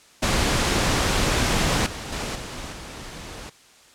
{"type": "noise with level steps", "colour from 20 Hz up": "pink", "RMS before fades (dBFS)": [-21, -33, -28, -34, -37], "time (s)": [0.22, 3.5], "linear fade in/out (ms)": 10, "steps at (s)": [1.86, 2.12, 2.35, 2.72], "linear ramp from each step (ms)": 5, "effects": ["white hiss -52 dBFS RMS until 3.94 s", "low-pass 8000 Hz 12 dB/octave"]}